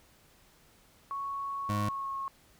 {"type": "tone with pitch glide", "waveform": "sine", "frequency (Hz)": [1108.7, 1089.7], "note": ["C#6", "C#6"], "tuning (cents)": [0, -30], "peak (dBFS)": -33, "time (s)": [1.11, 2.28], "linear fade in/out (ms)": 0, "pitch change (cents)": -30, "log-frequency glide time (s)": [1.64, 2.17]}
{"type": "tone", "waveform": "25% pulse", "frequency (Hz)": 103.83, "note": "G#2", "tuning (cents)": 0, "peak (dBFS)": -26, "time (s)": [1.69, 1.89], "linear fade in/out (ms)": 5}
{"effects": ["pink hiss -62 dBFS RMS until 2.59 s"]}